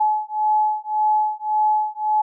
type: beating tone pair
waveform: sine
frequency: 853 / 854.8 Hz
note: G#5 / G#5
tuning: +46 / +50 cents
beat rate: 1.8 Hz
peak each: -20 dBFS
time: 0-2.22 s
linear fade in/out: 10 ms
effects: none